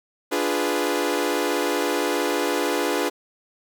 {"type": "chord", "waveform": "sawtooth", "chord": "D diminished seventh", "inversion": "none", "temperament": "equal", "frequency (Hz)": [293.7, 349.2, 415.3, 493.9], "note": ["D4", "F4", "Ab4", "Cb5"], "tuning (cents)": [0, 0, 0, 0], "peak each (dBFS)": -23, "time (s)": [0.31, 3.1], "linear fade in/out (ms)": 20, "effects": []}